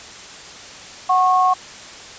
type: tone pair together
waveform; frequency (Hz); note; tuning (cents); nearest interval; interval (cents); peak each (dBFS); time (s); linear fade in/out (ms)
sine; 740 / 1092.9; F#5 / C#6; 0 / -25; perfect fifth; 675; -15; 1.09-1.54; 10
effects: white hiss -37 dBFS RMS until 2.18 s + resampled to 16000 Hz